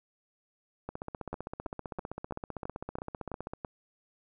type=two click trains; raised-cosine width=1 ms; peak=-23 / -22 dBFS; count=42 / 8; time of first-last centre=0.89-3.535 / 1.33-3.648 s; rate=15.5 / 3.02 Hz; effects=none